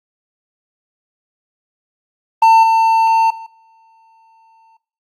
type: tone with level steps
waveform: triangle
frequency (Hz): 900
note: A5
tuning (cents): +39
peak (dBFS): -3 / -7 / -27 / -45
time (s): 2.42-4.77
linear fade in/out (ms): 5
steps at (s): 2.63 / 3.3 / 3.46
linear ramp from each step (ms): 5
effects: noise-tail reverb RT60 0.4 s tail -18 dB re dry + Opus 24 kbps